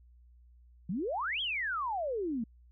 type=exponential two-way sweep; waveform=sine; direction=up then down; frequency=160.7 to 3374 to 214.3 Hz; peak=-31 dBFS; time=0.89-2.44 s; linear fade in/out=5 ms; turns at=1.41 s; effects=added 60 Hz sine -56 dBFS peak until 2.71 s